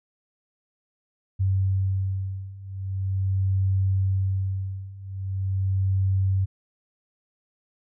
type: beating tone pair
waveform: sine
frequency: 95.6 / 96.02 Hz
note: G2 / G2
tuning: -43 / -35 cents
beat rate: 0.42 Hz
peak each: -26 / -24 dBFS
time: 1.39-6.46 s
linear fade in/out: 20 ms
effects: none